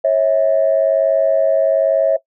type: tone pair together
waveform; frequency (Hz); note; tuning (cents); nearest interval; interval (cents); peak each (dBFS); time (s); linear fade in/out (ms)
sine; 545.9 / 647; C#5 / E5; -27 / -32; minor third; 295; -13; 0.04-2.17; 10
effects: noise-tail reverb RT60 0.1 s tail -19 dB re dry + tanh soft clip ceiling -4 dBFS